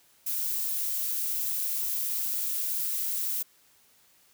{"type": "noise", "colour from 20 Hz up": "violet", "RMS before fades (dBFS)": -30, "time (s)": [0.26, 3.43], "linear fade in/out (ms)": 10, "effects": ["white hiss -62 dBFS RMS until 4.33 s"]}